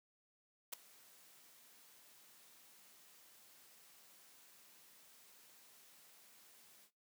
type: noise with ADSR envelope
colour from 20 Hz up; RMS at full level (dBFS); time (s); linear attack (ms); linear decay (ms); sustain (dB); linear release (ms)
white; -40; 0.72-6.91; 15; 4; -24; 83
effects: noise-tail reverb RT60 0.2 s tail -18 dB re dry + high-pass 150 Hz 12 dB/octave